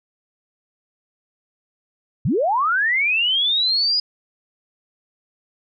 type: linear sweep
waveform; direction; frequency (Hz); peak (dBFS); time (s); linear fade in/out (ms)
sine; up; 92.5 to 4978; -16; 2.25-4; 5
effects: none